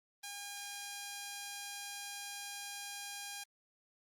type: tone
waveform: 5% pulse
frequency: 810 Hz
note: G#5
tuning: 43 cents flat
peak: -31 dBFS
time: 0.23-3.44 s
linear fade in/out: 10 ms
effects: Opus 32 kbps